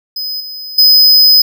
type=tone with level steps; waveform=square; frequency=5030 Hz; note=D#8; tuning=18 cents sharp; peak=-18 / -24 / -4 dBFS; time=0.16-1.42 s; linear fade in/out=5 ms; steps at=0.4 / 0.78 s; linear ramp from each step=5 ms; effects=none